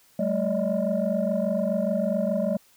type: tone cluster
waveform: sine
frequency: 191.7 / 216.6 / 579 / 626 Hz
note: G3 / A3 / D5 / D#5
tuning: -38 / -27 / -25 / +10 cents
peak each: -27 dBFS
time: 0.19-2.57 s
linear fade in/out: 5 ms
effects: tanh soft clip ceiling -15 dBFS + white hiss -59 dBFS RMS until 2.76 s